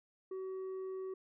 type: tone with tanh clipping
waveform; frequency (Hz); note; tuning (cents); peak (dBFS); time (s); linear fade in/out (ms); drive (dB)
sine; 378.3; F#4; +38; -40; 0.31-1.14; 5; 4
effects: none